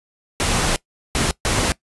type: noise bursts at uneven times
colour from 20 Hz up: pink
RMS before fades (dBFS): -19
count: 3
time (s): 0.4-0.76 / 1.15-1.31 / 1.45-1.72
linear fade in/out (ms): 0
effects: noise-tail reverb RT60 0.1 s tail -20 dB re dry + resampled to 24000 Hz